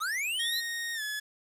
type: linear sweep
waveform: square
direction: up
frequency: 1184 to 4208 Hz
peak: -30 dBFS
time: 0-0.61 s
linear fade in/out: 20 ms
type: tone with pitch glide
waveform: sawtooth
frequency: 1861 to 1706.5 Hz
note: A#6 to G#6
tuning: -3 to +47 cents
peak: -29 dBFS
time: 0.39-1.2 s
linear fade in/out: 10 ms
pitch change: -150 cents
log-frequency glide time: 0.94-1.02 s
effects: resampled to 32000 Hz + 9-bit